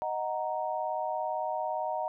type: chord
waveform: sine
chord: D# minor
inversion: none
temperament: equal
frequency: 622.3 / 740 / 932.3 Hz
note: D#5 / F#5 / A#5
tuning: 0 / 0 / 0 cents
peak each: -34 dBFS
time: 0.02-2.08 s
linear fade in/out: 0 ms
effects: none